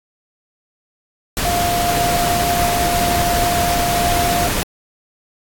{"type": "tone in noise", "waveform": "sine", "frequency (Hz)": 699, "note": "F5", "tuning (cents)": 1, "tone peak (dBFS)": -17, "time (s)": [1.45, 4.47], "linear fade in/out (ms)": 0, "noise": "pink", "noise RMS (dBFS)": -20, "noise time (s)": [1.37, 4.63], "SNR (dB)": 0, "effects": ["AAC 64 kbps"]}